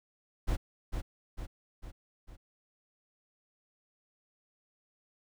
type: noise with echo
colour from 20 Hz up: brown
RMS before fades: -29 dBFS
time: 0.47-0.57 s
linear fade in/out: 20 ms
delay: 450 ms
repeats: 4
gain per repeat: -5 dB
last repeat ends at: 2.37 s
effects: none